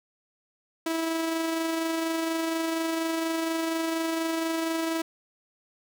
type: tone with amplitude modulation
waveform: sawtooth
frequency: 326.6 Hz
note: E4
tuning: 16 cents flat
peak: -21 dBFS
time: 0.86-5.02 s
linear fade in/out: 5 ms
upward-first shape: sine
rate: 24.2 Hz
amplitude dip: 30%
effects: none